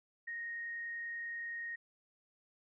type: tone with frequency modulation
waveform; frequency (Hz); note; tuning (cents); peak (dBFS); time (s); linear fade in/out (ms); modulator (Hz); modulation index
sine; 1864.7; A#6; 0; -39; 0.27-1.76; 10; 30.3; 0.3
effects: none